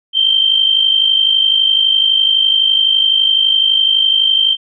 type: tone with amplitude modulation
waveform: sine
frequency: 3136 Hz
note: G7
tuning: in tune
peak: -6 dBFS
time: 0.13-4.57 s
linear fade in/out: 50 ms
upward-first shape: sine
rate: 51.9 Hz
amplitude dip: 65%
effects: none